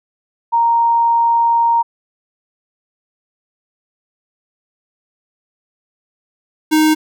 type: tone pair in turn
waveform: sine / square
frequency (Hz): 931 / 310.7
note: A#5 / D#4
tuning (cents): -2 / -2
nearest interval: octave + perfect fifth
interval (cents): 1900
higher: first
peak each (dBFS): -10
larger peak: neither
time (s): 0.52-1.83 / 6.71-6.95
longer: first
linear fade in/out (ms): 20
effects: none